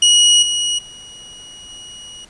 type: tone with level steps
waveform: sawtooth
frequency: 2907 Hz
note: F#7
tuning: 31 cents flat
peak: -5 / -13 / -32 / -30 dBFS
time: 0.02-2.25 s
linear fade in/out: 5 ms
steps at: 0.42 / 0.78 / 1.69 s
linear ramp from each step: 10 ms
effects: pink hiss -47 dBFS RMS until 2.29 s + resampled to 22050 Hz